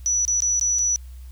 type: tone with dropouts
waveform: sine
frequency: 5910 Hz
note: F#8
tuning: 3 cents flat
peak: -18 dBFS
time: 0.06-0.96 s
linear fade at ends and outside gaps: 0 ms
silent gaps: 0.251-0.279 / 0.404-0.421 / 0.596-0.612 / 0.786-0.791 s
effects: added 63 Hz sine -36 dBFS peak until 1.31 s + white hiss -57 dBFS RMS until 1.31 s